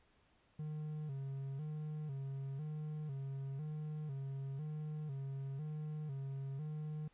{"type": "tone with vibrato", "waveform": "triangle", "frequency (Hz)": 144.2, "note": "D3", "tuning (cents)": -31, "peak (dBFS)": -38, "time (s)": [0.59, 7.08], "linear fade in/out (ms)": 5, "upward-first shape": "square", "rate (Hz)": 1, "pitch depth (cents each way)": 100, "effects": ["pink hiss -72 dBFS RMS until 7.13 s", "resampled to 8000 Hz"]}